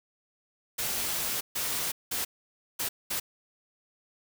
white noise bursts at uneven times, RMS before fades -31 dBFS, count 5, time 0.78-1.41 / 1.55-1.92 / 2.11-2.25 / 2.79-2.89 / 3.1-3.2 s, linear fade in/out 10 ms, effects none

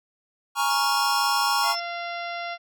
square chord, Bb minor seventh, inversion third, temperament equal with one note detuned, 830.6 / 935 / 1108.7 / 1396.9 Hz, Ab5 / Bb5 / Db6 / F6, 0 / +5 / 0 / 0 cents, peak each -28 / -28 / -26 / -29 dBFS, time 0.55-1.76 s, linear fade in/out 50 ms
sine tone, 5320 Hz, E8, 15 cents sharp, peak -28 dBFS, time 0.7-1.8 s, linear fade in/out 5 ms
harmonic tone, 690 Hz, F5, 21 cents flat, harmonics 1 / 2 / 3 / 4 / 5 / 6 / 7 / 8, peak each -32 / -36 / -36 / -41 / -43 / -47 / -48 / -47 dBFS, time 1.62-2.58 s, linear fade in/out 50 ms
effects none

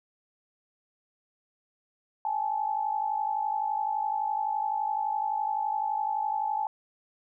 sine tone pair together, 814.2 / 866 Hz, G#5 / A5, -35 / -28 cents, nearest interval minor second, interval 107 cents, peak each -31 / -28 dBFS, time 2.25-6.67 s, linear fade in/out 2 ms, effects none

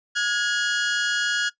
sawtooth tone pair together, 1437.9 / 1661.2 Hz, F#6 / G#6, -50 / 0 cents, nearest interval major second, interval 250 cents, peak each -20 dBFS, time 0.15-1.5 s, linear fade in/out 20 ms, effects noise-tail reverb RT60 0.1 s tail -20 dB re dry + resampled to 16000 Hz

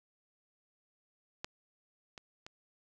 clicks, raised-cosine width 0.2 ms, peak -20 / -29 / -29 dBFS, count 3, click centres 1.445 / 2.178 / 2.465 s, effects none

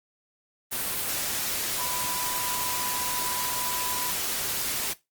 sine tone in noise, 992 Hz, B5, 7 cents sharp, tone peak -34 dBFS, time 1.78-4.12 s, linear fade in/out 20 ms, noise white, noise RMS -29 dBFS, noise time 0.71-4.94 s, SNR -8 dB, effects noise-tail reverb RT60 0.2 s tail -18 dB re dry + Opus 32 kbps

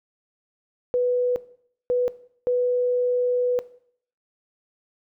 sine tone bursts at uneven times, 493.9 Hz, B4, in tune, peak -18 dBFS, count 3, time 0.94-1.36 / 1.9-2.08 / 2.47-3.59 s, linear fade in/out 0 ms, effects noise-tail reverb RT60 0.6 s tail -18 dB re dry

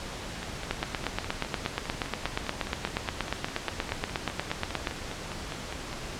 two click trains, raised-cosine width 0.3 ms, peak -19 / -11 dBFS, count 28 / 36, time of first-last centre 0.43-5.929 / 0.71-4.872 s, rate 4.91 / 8.41 Hz, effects pink hiss -38 dBFS RMS until 6.19 s + low-pass 7000 Hz 12 dB/octave

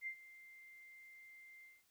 sine tone with ADSR envelope, 2093 Hz, C7, in tune, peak -39 dBFS, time 0.01-1.84 s, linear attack 58 ms, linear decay 80 ms, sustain -17 dB, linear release 200 ms, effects white hiss -75 dBFS RMS until 1.9 s

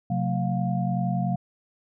sine tone cluster, 131.1 / 181.6 / 224.2 / 707 Hz, C3 / F#3 / A3 / F5, +4 / -32 / +33 / +21 cents, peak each -27 / -26 / -32 / -31 dBFS, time 0.1-1.36 s, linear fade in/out 5 ms, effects none

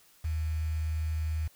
sine tone with quantisation, 78.7 Hz, D#2, 20 cents sharp, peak -28 dBFS, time 0.24-1.48 s, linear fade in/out 10 ms, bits 8, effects white hiss -61 dBFS RMS until 1.55 s

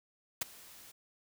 white noise with ADSR envelope, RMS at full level -30 dBFS, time 0.41-0.92 s, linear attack 8 ms, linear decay 14 ms, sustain -24 dB, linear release 11 ms, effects none

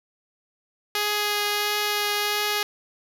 5% pulse tone with vibrato, 415.3 Hz, G#4, in tune, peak -11 dBFS, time 0.95-2.63 s, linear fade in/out 2 ms, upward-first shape triangle, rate 1.5 Hz, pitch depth 10 cents each way, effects none

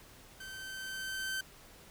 sawtooth tone with level ramp, 1545 Hz, G6, 26 cents flat, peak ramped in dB -41 to -30 dBFS, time 0.4-1.41 s, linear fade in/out 5 ms, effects pink hiss -56 dBFS RMS until 1.9 s

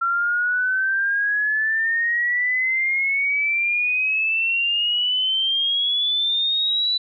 sine exponential sweep, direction up, 1361 to 3982 Hz, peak -18 dBFS, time 0.01-6.98 s, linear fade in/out 10 ms, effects none

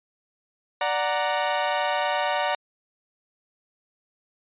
sawtooth chord, D augmented, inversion none, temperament equal, 587.3 / 740 / 932.3 Hz, D5 / F#5 / A#5, 0 / 0 / 0 cents, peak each -23 dBFS, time 0.81-2.55 s, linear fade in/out 2 ms, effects resampled to 8000 Hz

